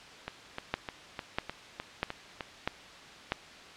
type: two click trains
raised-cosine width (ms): 0.3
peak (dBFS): -19 / -12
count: 8 / 5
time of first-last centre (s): 0.28-2.408 / 0.74-3.321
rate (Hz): 3.29 / 1.55
effects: white hiss -49 dBFS RMS until 3.76 s + low-pass 4000 Hz 12 dB/octave